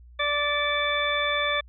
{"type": "harmonic tone with a mistuned harmonic", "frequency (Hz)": 585, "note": "D5", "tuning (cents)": -7, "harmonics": [1, 2, 3, 4, 6], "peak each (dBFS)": [-29, -29, -29, -29, -29], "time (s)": [0.19, 1.61], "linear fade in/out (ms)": 10, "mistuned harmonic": 4, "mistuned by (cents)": -22, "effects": ["added 60 Hz sine -46 dBFS peak until 1.68 s"]}